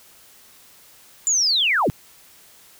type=linear sweep; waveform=sine; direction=down; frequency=7190 to 69.3 Hz; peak=-16 dBFS; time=1.27-1.9 s; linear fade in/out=0 ms; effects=white hiss -50 dBFS RMS until 2.79 s